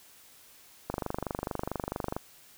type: click train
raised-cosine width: 1 ms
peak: -17 dBFS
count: 32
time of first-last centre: 0.9-2.165 s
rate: 24.5 Hz
effects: white hiss -56 dBFS RMS until 2.57 s